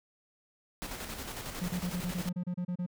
pink noise with tremolo, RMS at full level -39 dBFS, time 0.82-2.29 s, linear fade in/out 0 ms, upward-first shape square, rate 11 Hz, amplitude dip 40%
triangle tone bursts, 178.3 Hz, F3, 36 cents sharp, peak -29 dBFS, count 12, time 1.61-2.864 s, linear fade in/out 10 ms, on 77 ms, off 30 ms
effects none

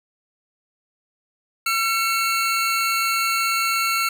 25% pulse tone pair together, 1354.2 / 2209 Hz, E6 / C#7, +46 / -7 cents, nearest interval minor sixth, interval 847 cents, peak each -17 / -21 dBFS, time 1.66-4.09 s, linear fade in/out 5 ms, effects none

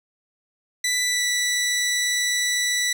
15% pulse tone with pitch glide, 1983 to 1967 Hz, B6 to B6, +7 to -7 cents, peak -14 dBFS, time 0.84-2.93 s, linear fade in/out 5 ms, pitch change -14 cents, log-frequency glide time 1.05-1.22 s, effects none

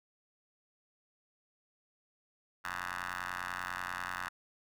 10% pulse ring-modulated tone, 90.2 Hz, F#2, 44 cents flat, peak -26 dBFS, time 2.64-4.29 s, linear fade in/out 10 ms, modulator 1380 Hz, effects none

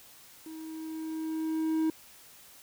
triangle tone with level ramp, 318.1 Hz, D#4, 38 cents sharp, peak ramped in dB -39 to -22 dBFS, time 0.46-1.9 s, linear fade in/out 2 ms, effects white hiss -54 dBFS RMS until 2.62 s

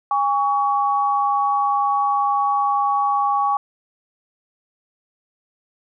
sine tone pair together, 815 / 1125.5 Hz, G#5 / C#6, -33 / +26 cents, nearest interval tritone, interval 559 cents, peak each -19 dBFS, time 0.11-3.57 s, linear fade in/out 2 ms, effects none

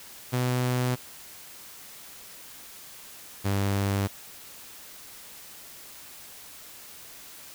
sawtooth tone pair in turn, 125.3 / 99.25 Hz, B2 / G2, +25 / +22 cents, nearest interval major third, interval 403 cents, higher first, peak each -20 dBFS, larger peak neither, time 0.32-0.96 / 3.44-4.08 s, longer neither, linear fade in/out 20 ms, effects white hiss -46 dBFS RMS until 7.54 s

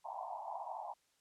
white band-pass noise, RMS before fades -44 dBFS, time 0.04-0.94 s, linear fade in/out 20 ms, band 640 to 1000 Hz, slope 96 dB/octave, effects white hiss -75 dBFS RMS until 1.2 s + low-pass 9000 Hz 12 dB/octave

